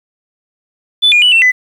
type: tone with pitch steps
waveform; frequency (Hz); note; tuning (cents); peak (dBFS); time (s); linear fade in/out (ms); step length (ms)
sine; 3488 / 2431 / 2959 / 2695 / 2004; A7 / D#7 / F#7 / E7 / B6; -16 / -41 / -1 / +38 / +25; -4; 1.02-1.52; 20; 100
effects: tanh soft clip ceiling -2 dBFS + 7-bit